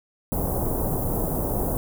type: band-stop noise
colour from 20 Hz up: pink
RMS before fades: -25 dBFS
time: 0.32-1.77 s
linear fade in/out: 0 ms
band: 840 to 12000 Hz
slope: 24 dB/octave
effects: none